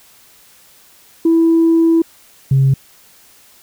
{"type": "tone pair in turn", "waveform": "sine", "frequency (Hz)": [329.6, 135.02], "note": ["E4", "C#3"], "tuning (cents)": [0, -45], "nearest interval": "octave + minor third", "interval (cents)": 1545, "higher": "first", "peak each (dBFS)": -7, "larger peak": "neither", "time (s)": [[1.25, 2.02], [2.51, 2.74]], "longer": "first", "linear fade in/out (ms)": 5, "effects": ["tanh soft clip ceiling -5 dBFS", "white hiss -47 dBFS RMS until 3.62 s"]}